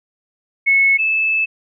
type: tone pair in turn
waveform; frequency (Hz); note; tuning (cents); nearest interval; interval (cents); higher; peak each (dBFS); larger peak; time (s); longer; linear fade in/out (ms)
sine; 2195 / 2619; C#7 / E7; -18 / -12; minor third; 306; second; -10 / -14; first; 0.66-0.98 / 0.98-1.46; second; 20
effects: none